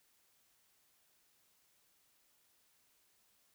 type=silence; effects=white hiss -73 dBFS RMS until 3.54 s